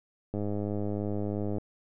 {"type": "click train", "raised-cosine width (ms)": 2, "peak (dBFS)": -20, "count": 129, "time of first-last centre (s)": [0.34, 1.583], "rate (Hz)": 103, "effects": []}